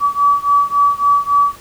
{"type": "beating tone pair", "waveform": "sine", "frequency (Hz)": [1144, 1147.6], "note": ["D6", "D6"], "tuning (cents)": [-46, -40], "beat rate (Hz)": 3.6, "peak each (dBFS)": [-13, -14], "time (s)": [0, 1.56], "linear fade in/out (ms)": 50, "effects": ["pink hiss -41 dBFS RMS until 1.6 s"]}